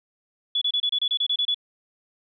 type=tone bursts; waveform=sine; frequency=3418 Hz; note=G#7; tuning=49 cents sharp; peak=-20 dBFS; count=11; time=0.55-1.545 s; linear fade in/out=5 ms; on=65 ms; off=28 ms; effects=none